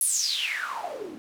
white noise with band-pass filter sweep, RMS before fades -29 dBFS, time 0.01-1.18 s, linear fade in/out 0 ms, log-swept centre 11000 to 250 Hz, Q 9.8, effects none

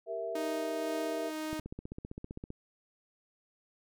sine chord, E diminished, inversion first, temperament equal, 392 / 466.2 / 659.3 Hz, G4 / Bb4 / E5, 0 / 0 / 0 cents, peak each -42 / -39 / -36 dBFS, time 0.06-1.32 s, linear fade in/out 50 ms
sawtooth tone with tremolo, 311.3 Hz, D#4, 1 cent sharp, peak -31 dBFS, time 0.35-1.6 s, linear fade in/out 5 ms, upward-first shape sine, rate 2 Hz, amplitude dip 25%
click train, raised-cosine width 3 ms, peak -28 dBFS, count 16, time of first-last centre 1.53-2.504 s, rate 15.4 Hz
effects none

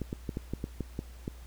clicks, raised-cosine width 3 ms, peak -20 dBFS, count 9, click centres 0.017 / 0.129 / 0.292 / 0.371 / 0.536 / 0.641 / 0.807 / 0.991 / 1.279 s, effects added 60 Hz sine -45 dBFS peak until 1.46 s + pink hiss -57 dBFS RMS until 1.46 s

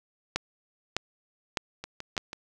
two click trains, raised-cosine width 0.2 ms, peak -20 / -9 dBFS, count 4 / 4, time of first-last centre 1.84-2.331 / 0.36-2.178 s, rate 6.11 / 1.65 Hz, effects none

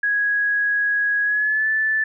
sine tone with pitch glide, 1661.2 to 1751.9 Hz, G#6 to A6, 0 to -8 cents, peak -17 dBFS, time 0.03-2.04 s, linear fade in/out 5 ms, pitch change +92 cents, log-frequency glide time 1.23-1.68 s, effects none

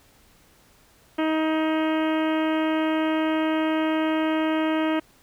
harmonic tone with a mistuned harmonic, 315.2 Hz, D#4, 23 cents sharp, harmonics 1 / 2 / 3 / 4 / 5 / 6 / 7 / 8 / 9 / 10, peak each -22 / -28 / -32 / -34 / -36 / -38 / -39 / -40 / -41 / -42 dBFS, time 1.18-5 s, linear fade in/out 10 ms, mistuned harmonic 7, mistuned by -15 cents, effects pink hiss -57 dBFS RMS until 5.22 s

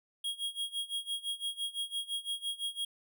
square tone with tremolo, 3281 Hz, G#7, 22 cents flat, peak -32 dBFS, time 0.24-2.85 s, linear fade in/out 5 ms, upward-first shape sine, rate 5.9 Hz, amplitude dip 90%, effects none

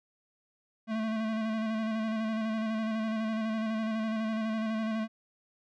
square tone with vibrato, 220.4 Hz, A3, 3 cents sharp, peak -30 dBFS, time 0.87-5.08 s, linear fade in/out 50 ms, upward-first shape square, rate 12 Hz, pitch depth 24 cents each way, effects low-pass 3000 Hz 12 dB/octave

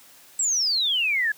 sine exponential sweep, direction down, 7902 to 1661.2 Hz, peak -20 dBFS, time 0.39-1.32 s, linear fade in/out 5 ms, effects white hiss -51 dBFS RMS until 1.37 s + high-pass 100 Hz 12 dB/octave

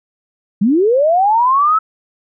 sine linear sweep, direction up, 183.2 to 1318.5 Hz, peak -9 dBFS, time 0.61-1.79 s, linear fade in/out 10 ms, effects none

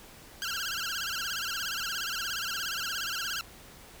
15% pulse tone with vibrato, 1480 Hz, F#6, in tune, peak -25 dBFS, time 0.42-3.41 s, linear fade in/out 0 ms, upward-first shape sine, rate 17 Hz, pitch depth 180 cents each way, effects pink hiss -51 dBFS RMS until 4 s

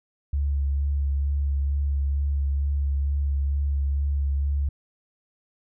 sine tone with vibrato, 70.3 Hz, C#2, 25 cents sharp, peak -21 dBFS, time 0.33-4.69 s, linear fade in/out 5 ms, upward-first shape sine, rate 2.2 Hz, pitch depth 19 cents each way, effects none

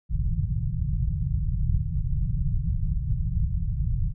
pink low-pass noise, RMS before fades -25 dBFS, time 0.09-4.14 s, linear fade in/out 50 ms, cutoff 170 Hz, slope 96 dB/octave, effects none

